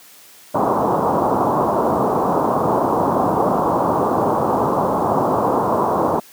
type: low-pass noise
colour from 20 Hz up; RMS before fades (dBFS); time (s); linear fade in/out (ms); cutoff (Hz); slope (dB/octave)
white; -17; 0.54-6.2; 10; 1100; 48
effects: white hiss -45 dBFS RMS until 6.32 s + high-pass 150 Hz 12 dB/octave